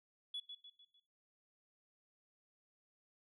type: tone with echo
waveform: sine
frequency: 3400 Hz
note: G#7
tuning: 40 cents sharp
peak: -39 dBFS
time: 0.34-0.4 s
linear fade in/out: 5 ms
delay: 150 ms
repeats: 4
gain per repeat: -7 dB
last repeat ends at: 1 s
effects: noise-tail reverb RT60 0.7 s tail -22 dB re dry + tanh soft clip ceiling -37 dBFS